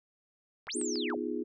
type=click train; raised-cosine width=0.3 ms; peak=-32 dBFS; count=4; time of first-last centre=0.67-1.101 s; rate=6.96 Hz
type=linear two-way sweep; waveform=sine; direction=up then down; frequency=47.29 to 9200 to 47.29 Hz; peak=-35 dBFS; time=0.67-1.17 s; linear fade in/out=20 ms; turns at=0.77 s
type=chord; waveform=sine; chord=F half-diminished seventh; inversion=second; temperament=equal; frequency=246.9 / 311.1 / 349.2 / 415.3 Hz; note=Cb4 / Eb4 / F4 / Ab4; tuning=0 / 0 / 0 / 0 cents; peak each=-37 dBFS; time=0.74-1.44 s; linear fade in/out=20 ms
effects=none